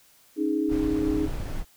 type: chord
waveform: sine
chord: C# suspended second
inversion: none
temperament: equal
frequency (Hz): 277.2 / 311.1 / 415.3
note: C#4 / D#4 / G#4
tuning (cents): 0 / 0 / 0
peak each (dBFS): -29 / -24 / -30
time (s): 0.36-1.29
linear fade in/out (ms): 50
type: noise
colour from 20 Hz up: brown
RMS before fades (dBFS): -31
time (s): 0.68-1.65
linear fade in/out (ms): 50
effects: white hiss -58 dBFS RMS until 1.76 s